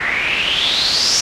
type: noise with low-pass filter sweep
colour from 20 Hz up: white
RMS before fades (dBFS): -17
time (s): 0-1.21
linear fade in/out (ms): 10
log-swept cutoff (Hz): 1900 to 5800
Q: 6.5
effects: none